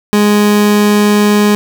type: tone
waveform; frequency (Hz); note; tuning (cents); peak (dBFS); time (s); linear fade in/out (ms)
30% pulse; 207.7; G#3; 0; -4; 0.13-1.55; 0
effects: none